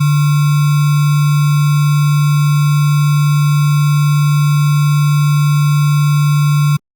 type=tone with sample-and-hold; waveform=sine; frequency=146.83 Hz; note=D3; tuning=in tune; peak=-8 dBFS; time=0-6.77 s; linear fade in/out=10 ms; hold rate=1225 Hz; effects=Opus 48 kbps